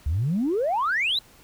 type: exponential sweep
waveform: sine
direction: up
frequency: 67 to 4104 Hz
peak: -20 dBFS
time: 0.06-1.19 s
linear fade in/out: 5 ms
effects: tanh soft clip ceiling -17 dBFS + pink hiss -53 dBFS RMS until 1.43 s